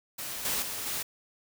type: noise with level steps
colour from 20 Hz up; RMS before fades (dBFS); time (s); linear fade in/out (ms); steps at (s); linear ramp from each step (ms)
white; -37 / -30 / -36 / -33; 0.18-1.03; 10; 0.45 / 0.62 / 0.86; 2
effects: none